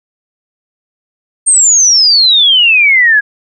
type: exponential sweep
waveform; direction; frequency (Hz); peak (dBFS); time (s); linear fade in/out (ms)
sine; down; 8750 to 1638; -4; 1.46-3.21; 20
effects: none